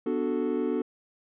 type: chord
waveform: triangle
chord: B minor seventh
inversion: none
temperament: equal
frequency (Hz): 246.9 / 293.7 / 370 / 440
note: B3 / D4 / F#4 / A4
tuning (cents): 0 / 0 / 0 / 0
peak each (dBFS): -29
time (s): 0.06-0.82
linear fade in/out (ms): 5
effects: resampled to 8000 Hz